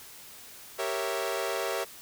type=chord; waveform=sawtooth; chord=G diminished seventh; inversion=none; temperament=equal; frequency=392 / 466.2 / 554.4 / 659.3 Hz; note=G4 / Bb4 / Db5 / Fb5; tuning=0 / 0 / 0 / 0 cents; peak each=-31 dBFS; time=0.78-1.85 s; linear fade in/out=20 ms; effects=white hiss -48 dBFS RMS until 2.01 s